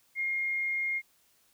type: tone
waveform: sine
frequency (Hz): 2133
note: C7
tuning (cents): +33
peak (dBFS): -28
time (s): 0.15-1.02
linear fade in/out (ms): 50
effects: white hiss -67 dBFS RMS until 1.53 s